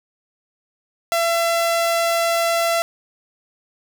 sawtooth tone, 674 Hz, E5, 38 cents sharp, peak -13 dBFS, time 1.12-2.82 s, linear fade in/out 0 ms, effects none

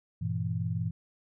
sine chord, E diminished, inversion first, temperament just, 98.89 / 118.67 / 164.81 Hz, G2 / Bb2 / E3, +16 / +31 / 0 cents, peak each -33 dBFS, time 0.21-0.91 s, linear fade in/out 10 ms, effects none

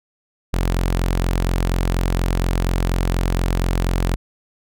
sawtooth tone, 44.19 Hz, F1, 21 cents sharp, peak -13 dBFS, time 0.53-4.16 s, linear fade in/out 10 ms, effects none

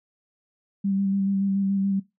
sine tone with vibrato, 196 Hz, G3, in tune, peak -21 dBFS, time 0.84-2 s, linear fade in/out 10 ms, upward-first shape square, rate 7 Hz, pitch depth 17 cents each way, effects noise-tail reverb RT60 0.2 s tail -19 dB re dry

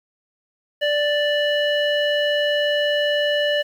square tone with low-pass filter, 587.3 Hz, D5, in tune, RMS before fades -20 dBFS, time 0.81-3.63 s, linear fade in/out 20 ms, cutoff 2600 Hz, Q 6.3, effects 8-bit

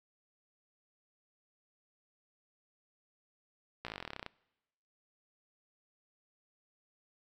slowing click train, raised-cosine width 0.3 ms, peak -24 dBFS, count 18, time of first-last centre 3.85-4.263 s, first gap 16 ms, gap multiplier 1.05, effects noise-tail reverb RT60 1.0 s tail -24 dB re dry

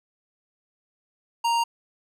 sine tone with hard clipping, 932.3 Hz, A#5, in tune, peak -22 dBFS, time 1.44-1.64 s, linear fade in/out 10 ms, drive 16 dB, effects none

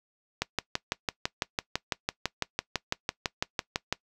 click train, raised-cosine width 0.2 ms, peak -9 dBFS, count 22, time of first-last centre 0.42-3.926 s, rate 5.99 Hz, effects noise-tail reverb RT60 0.1 s tail -21 dB re dry

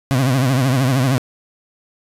30% pulse tone with vibrato, 130.81 Hz, C3, in tune, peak -11 dBFS, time 0.11-1.18 s, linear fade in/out 0 ms, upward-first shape triangle, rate 13 Hz, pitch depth 140 cents each way, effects resampled to 32000 Hz + 7-bit

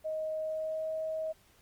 sine tone with pitch glide, 627 to 634.3 Hz, D#5 to D#5, +13 to +33 cents, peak -32 dBFS, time 0.04-1.33 s, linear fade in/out 20 ms, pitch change +20 cents, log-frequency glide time 0.38-0.92 s, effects pink hiss -64 dBFS RMS until 1.61 s + Opus 24 kbps

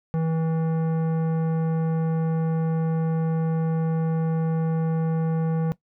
sine tone with tanh clipping, 161.9 Hz, E3, 31 cents flat, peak -23 dBFS, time 0.14-5.72 s, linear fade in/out 0 ms, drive 14 dB, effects noise-tail reverb RT60 0.1 s tail -17 dB re dry

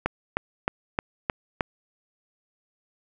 click train, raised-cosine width 0.5 ms, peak -8 dBFS, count 6, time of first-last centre 0.06-1.608 s, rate 3.23 Hz, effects none

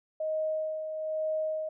sine tone with tremolo, 626 Hz, D#5, 10 cents sharp, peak -27 dBFS, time 0.2-1.69 s, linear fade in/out 5 ms, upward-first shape sine, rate 1.1 Hz, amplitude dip 50%, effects none

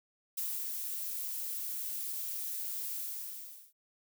violet noise with ADSR envelope, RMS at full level -35 dBFS, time 0.37-3.73 s, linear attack 8 ms, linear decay 260 ms, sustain -3 dB, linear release 760 ms, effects none

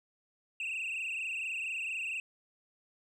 sine tone with frequency modulation, 2637 Hz, E7, in tune, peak -31 dBFS, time 0.6-2.2 s, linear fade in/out 2 ms, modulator 24.3 Hz, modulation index 5.5, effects tanh soft clip ceiling -33 dBFS

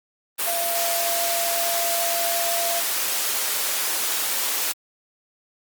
sine tone in noise, 683 Hz, F5, 39 cents flat, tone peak -25 dBFS, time 0.46-2.81 s, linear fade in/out 20 ms, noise white, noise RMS -24 dBFS, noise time 0.38-4.73 s, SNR -4 dB, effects high-pass 400 Hz 12 dB/octave + Opus 32 kbps

